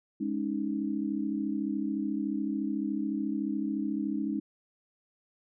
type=chord; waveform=sine; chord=Ab suspended fourth; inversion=none; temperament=equal; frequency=207.7 / 277.2 / 311.1 Hz; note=Ab3 / Db4 / Eb4; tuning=0 / 0 / 0 cents; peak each=-33 dBFS; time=0.2-4.4 s; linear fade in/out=10 ms; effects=none